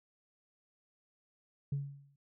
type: tone with exponential decay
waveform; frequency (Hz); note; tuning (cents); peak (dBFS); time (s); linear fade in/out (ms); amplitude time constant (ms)
sine; 140.6; C#3; +25; -28; 1.72-2.16; 5; 94
effects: tanh soft clip ceiling -28 dBFS